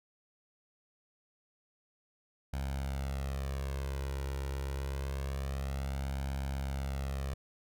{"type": "tone with flanger", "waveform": "sawtooth", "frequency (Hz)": 68, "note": "C#2", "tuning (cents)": -33, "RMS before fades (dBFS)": -36, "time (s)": [2.53, 7.34], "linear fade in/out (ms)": 5, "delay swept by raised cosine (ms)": [1.3, 2.12], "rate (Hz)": 0.26, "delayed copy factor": 0.7, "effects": []}